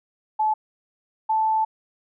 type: tone pair in turn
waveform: sine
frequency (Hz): 863 / 877.1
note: A5 / A5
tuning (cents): -34 / -6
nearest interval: unison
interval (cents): 28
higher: second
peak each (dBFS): -18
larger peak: neither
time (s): 0.39-0.54 / 1.29-1.65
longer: second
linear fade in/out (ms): 10
effects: none